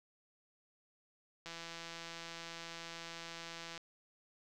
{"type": "click train", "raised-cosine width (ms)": 0.2, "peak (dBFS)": -29, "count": 388, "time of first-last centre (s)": [1.46, 3.777], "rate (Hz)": 167, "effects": []}